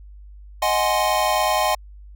square chord, Ab dominant seventh, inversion second, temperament equal, 622.3 / 740 / 830.6 / 1046.5 Hz, Eb5 / Gb5 / Ab5 / C6, 0 / 0 / 0 / 0 cents, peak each -24 dBFS, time 0.62-1.75 s, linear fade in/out 5 ms, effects added 50 Hz sine -39 dBFS peak until 2.15 s

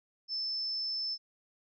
sine tone, 5274 Hz, E8, in tune, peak -32 dBFS, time 0.28-1.18 s, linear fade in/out 50 ms, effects none

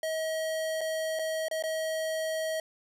square tone with dropouts, 637 Hz, D#5, 41 cents sharp, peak -30 dBFS, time 0.03-2.6 s, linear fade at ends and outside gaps 2 ms, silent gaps 0.809-0.813 / 1.19-1.193 / 1.484-1.512 / 1.625-1.637 s, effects resampled to 32000 Hz + 12-bit

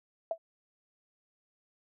sine tone with exponential decay, 659.3 Hz, E5, in tune, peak -25 dBFS, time 0.31-0.38 s, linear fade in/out 2 ms, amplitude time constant 15 ms, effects none

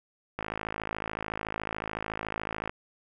click train, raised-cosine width 0.5 ms, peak -17 dBFS, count 125, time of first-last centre 0.39-2.695 s, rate 53.8 Hz, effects none

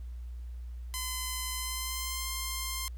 5% pulse tone with pitch glide, 1024 to 1052.2 Hz, C6 to C6, -38 to +9 cents, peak -22 dBFS, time 0.94-2.88 s, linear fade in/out 0 ms, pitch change +47 cents, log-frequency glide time 1.55-2.29 s, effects added 60 Hz sine -38 dBFS peak until 2.97 s + pink hiss -67 dBFS RMS until 2.97 s

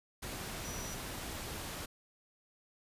sine tone in noise, 5870 Hz, F#8, 15 cents flat, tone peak -46 dBFS, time 0.64-0.95 s, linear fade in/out 10 ms, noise pink, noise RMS -42 dBFS, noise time 0.22-1.86 s, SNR -7 dB, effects resampled to 32000 Hz

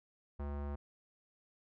square tone with low-pass filter, 71.7 Hz, D2, 41 cents flat, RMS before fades -40 dBFS, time 0.39-0.76 s, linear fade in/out 10 ms, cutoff 1100 Hz, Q 1.2, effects none

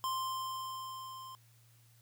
square tone with level ramp, 1046.5 Hz, C6, in tune, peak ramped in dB -33 to -47 dBFS, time 0.04-1.35 s, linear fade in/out 0 ms, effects added 116 Hz sine -62 dBFS peak until 2.01 s + white hiss -68 dBFS RMS until 2.01 s

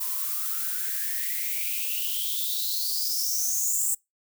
violet noise with high-pass filter sweep, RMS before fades -28 dBFS, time 0-3.95 s, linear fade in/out 10 ms, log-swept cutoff 990 to 7900 Hz, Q 9.6, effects noise-tail reverb RT60 0.2 s tail -25 dB re dry

